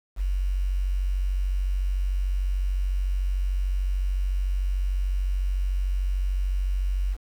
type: tone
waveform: sine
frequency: 46.8 Hz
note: F#1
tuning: 20 cents sharp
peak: -22 dBFS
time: 0.16-7.17 s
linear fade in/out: 50 ms
effects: 8-bit